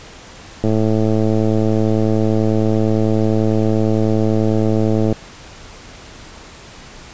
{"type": "click train", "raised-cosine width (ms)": 2, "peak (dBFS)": -4, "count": 490, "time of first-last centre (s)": [0.64, 5.126], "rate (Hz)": 109, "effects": ["pink hiss -38 dBFS RMS until 7.13 s", "resampled to 16000 Hz"]}